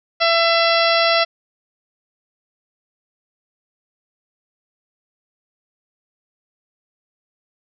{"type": "harmonic tone with a mistuned harmonic", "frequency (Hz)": 670, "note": "E5", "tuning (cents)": 28, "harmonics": [1, 2, 3, 4, 5, 6, 7, 8], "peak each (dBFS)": [-17, -20, -22, -23, -24, -25, -25, -26], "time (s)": [0.2, 1.25], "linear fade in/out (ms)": 20, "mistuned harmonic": 6, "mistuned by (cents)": 22, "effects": []}